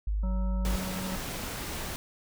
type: tone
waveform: sine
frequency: 51.4 Hz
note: G#1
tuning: 17 cents flat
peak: -26 dBFS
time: 0.07-0.76 s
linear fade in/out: 5 ms
type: harmonic tone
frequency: 187 Hz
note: F#3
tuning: 19 cents sharp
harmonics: 1 / 3 / 5 / 7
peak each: -34 / -44 / -48 / -51 dBFS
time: 0.23-1.16 s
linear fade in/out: 5 ms
type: noise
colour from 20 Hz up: pink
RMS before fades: -36 dBFS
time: 0.65-1.96 s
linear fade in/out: 0 ms
effects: none